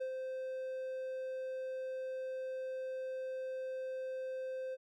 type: tone with ADSR envelope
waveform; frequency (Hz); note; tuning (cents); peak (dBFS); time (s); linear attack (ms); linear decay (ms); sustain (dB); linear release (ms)
triangle; 520; C5; -11; -33; 0-4.77; 16; 82; -3; 36
effects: none